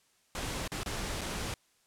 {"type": "noise with dropouts", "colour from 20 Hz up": "pink", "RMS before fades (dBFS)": -36, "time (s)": [0.35, 1.54], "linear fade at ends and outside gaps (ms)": 1, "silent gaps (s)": [[0.677, 0.718], [0.833, 0.86], [1.21, 1.215]], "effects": ["white hiss -69 dBFS RMS until 1.86 s", "low-pass 10000 Hz 12 dB/octave"]}